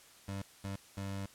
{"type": "tone bursts at uneven times", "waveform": "25% pulse", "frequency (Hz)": 98.2, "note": "G2", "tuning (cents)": 4, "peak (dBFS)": -34, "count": 3, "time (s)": [[0.28, 0.42], [0.64, 0.76], [0.97, 1.26]], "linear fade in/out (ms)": 5, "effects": ["white hiss -59 dBFS RMS until 1.34 s", "low-pass 11000 Hz 12 dB/octave"]}